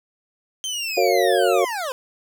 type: linear sweep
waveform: 25% pulse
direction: down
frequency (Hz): 3150 to 490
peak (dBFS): -21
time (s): 0.64-1.92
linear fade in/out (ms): 0
type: chord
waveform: sine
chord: Gb major seventh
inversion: none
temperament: just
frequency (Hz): 370 / 462.5 / 555 / 693.7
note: Gb4 / Bb4 / Db5 / F5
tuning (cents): 0 / -14 / +2 / -12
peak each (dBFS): -21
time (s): 0.97-1.65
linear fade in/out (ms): 5
effects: none